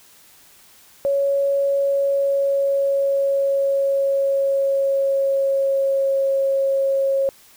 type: tone with pitch glide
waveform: sine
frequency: 557 to 544.6 Hz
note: C#5 to C#5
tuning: +8 to -31 cents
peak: -16 dBFS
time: 1.05-7.29 s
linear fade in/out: 0 ms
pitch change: -39 cents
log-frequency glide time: 1.65-6.23 s
effects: white hiss -50 dBFS RMS until 7.56 s